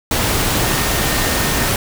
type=tone in noise; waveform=sine; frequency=1832 Hz; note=A#6; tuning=31 cents flat; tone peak=-28 dBFS; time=0.62-1.68 s; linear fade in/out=2 ms; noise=pink; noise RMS=-17 dBFS; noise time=0.11-1.76 s; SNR=-14 dB; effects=none